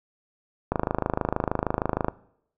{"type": "click train", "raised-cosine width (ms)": 1, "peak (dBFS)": -9, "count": 37, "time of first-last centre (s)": [0.72, 2.084], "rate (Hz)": 26.4, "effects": ["noise-tail reverb RT60 0.7 s tail -20 dB re dry"]}